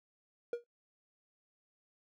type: tone with exponential decay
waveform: triangle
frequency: 475.4 Hz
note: A#4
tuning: 34 cents sharp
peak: -27 dBFS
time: 0.53-0.64 s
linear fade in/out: 2 ms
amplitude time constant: 23 ms
effects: noise-tail reverb RT60 0.1 s tail -19 dB re dry